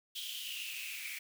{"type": "noise with high-pass filter sweep", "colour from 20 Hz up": "white", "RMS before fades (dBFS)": -42, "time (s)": [0.15, 1.19], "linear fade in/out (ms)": 10, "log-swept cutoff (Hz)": [3300, 2200], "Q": 9.6, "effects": []}